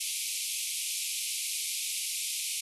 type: band-pass noise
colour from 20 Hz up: white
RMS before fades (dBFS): -34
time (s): 0-2.61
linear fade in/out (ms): 10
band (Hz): 2200 to 12000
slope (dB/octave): 96
effects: none